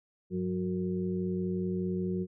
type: harmonic tone with a mistuned harmonic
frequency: 91.5 Hz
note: F#2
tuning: 19 cents flat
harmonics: 1 / 2 / 4 / 5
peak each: -40 / -31 / -34 / -43 dBFS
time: 0.3-2.27 s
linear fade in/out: 50 ms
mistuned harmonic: 1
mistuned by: +120 cents
effects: none